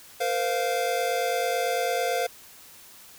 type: chord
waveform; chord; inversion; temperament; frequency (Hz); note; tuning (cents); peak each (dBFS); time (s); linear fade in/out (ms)
square; Bb suspended second; none; equal with one note detuned; 466.2 / 515.2 / 698.5; Bb4 / C5 / F5; 0 / -27 / 0; -31 / -29 / -28; 0.2-2.27; 10
effects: white hiss -49 dBFS RMS until 3.18 s